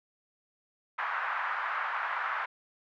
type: band-pass noise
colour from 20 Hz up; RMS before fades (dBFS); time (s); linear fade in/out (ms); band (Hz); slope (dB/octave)
white; -33; 0.98-2.46; 10; 930 to 1600; 24
effects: none